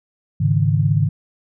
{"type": "chord", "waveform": "sine", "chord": "Ab suspended fourth", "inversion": "none", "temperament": "equal with one note detuned", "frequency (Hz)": [103.83, 138.59, 156.01], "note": ["Ab2", "Db3", "Eb3"], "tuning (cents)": [0, 0, 5], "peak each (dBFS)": -18, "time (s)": [0.4, 1.09], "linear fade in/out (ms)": 10, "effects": []}